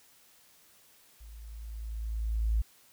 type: tone with level ramp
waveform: sine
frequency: 55 Hz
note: A1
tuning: in tune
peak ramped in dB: -46 to -23 dBFS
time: 1.2-2.62 s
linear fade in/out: 10 ms
effects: white hiss -61 dBFS RMS until 2.92 s